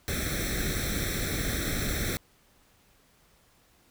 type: noise with comb filter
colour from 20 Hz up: pink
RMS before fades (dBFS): -30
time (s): 0.08-2.17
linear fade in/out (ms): 0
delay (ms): 0.52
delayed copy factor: +0.95
effects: pink hiss -63 dBFS RMS until 3.9 s